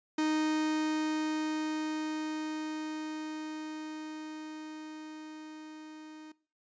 45% pulse tone with level ramp, 310 Hz, D#4, 6 cents flat, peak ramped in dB -27 to -47 dBFS, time 0.18-6.32 s, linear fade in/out 5 ms, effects noise-tail reverb RT60 0.4 s tail -21 dB re dry + resampled to 16000 Hz

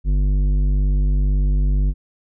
sine tone with tanh clipping, 49 Hz, G1, in tune, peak -16 dBFS, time 0.04-1.94 s, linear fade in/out 50 ms, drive 11 dB, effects none

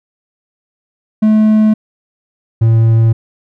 triangle tone pair in turn, 215.7 / 113.28 Hz, A3 / A#2, -34 / -49 cents, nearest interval major seventh, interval 1115 cents, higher first, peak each -4 dBFS, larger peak neither, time 1.22-1.74 / 2.61-3.13 s, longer neither, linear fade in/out 10 ms, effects none

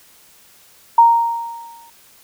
sine tone with exponential decay, 930 Hz, A#5, 4 cents flat, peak -4 dBFS, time 0.98-1.9 s, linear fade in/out 5 ms, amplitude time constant 200 ms, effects white hiss -49 dBFS RMS until 2.23 s

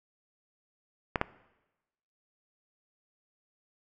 clicks, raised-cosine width 0.5 ms, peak -11 / -10 dBFS, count 2, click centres 1.158 / 1.214 s, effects noise-tail reverb RT60 1.0 s tail -19 dB re dry

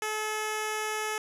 10% pulse tone with low-pass filter, 430 Hz, A4, 40 cents flat, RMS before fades -32 dBFS, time 0.02-1.18 s, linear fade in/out 2 ms, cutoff 11000 Hz, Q 1.3, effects none

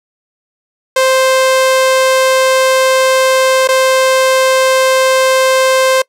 sawtooth tone with dropouts, 523.3 Hz, C5, in tune, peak -4 dBFS, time 0.96-6.02 s, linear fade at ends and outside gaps 5 ms, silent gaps 3.675-3.687 s, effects noise-tail reverb RT60 0.1 s tail -24 dB re dry + low-pass 12000 Hz 12 dB/octave

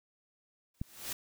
white noise with exponential growth, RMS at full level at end -35 dBFS, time 0.74-1.13 s, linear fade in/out 5 ms, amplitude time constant 84 ms
click, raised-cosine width 5 ms, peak -22 dBFS, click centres 0.815 s
effects none

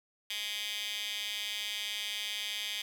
15% pulse tone with high-pass filter, 207.7 Hz, G#3, in tune, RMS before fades -37 dBFS, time 0.3-2.82 s, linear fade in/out 5 ms, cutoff 2900 Hz, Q 4.6, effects 9-bit

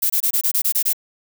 violet noise bursts, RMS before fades -18 dBFS, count 9, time 0.02-0.932 s, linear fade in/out 10 ms, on 80 ms, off 24 ms, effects none

